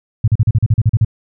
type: tone bursts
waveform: sine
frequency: 110 Hz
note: A2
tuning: in tune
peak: -7 dBFS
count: 11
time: 0.24-1.048 s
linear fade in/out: 5 ms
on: 38 ms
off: 39 ms
effects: none